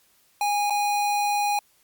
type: tone with dropouts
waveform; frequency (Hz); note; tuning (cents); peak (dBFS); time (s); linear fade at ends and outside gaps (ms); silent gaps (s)
square; 822; G#5; -18; -22; 0.41-1.59; 2; 0.699-0.705
effects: white hiss -62 dBFS RMS until 1.83 s + Opus 48 kbps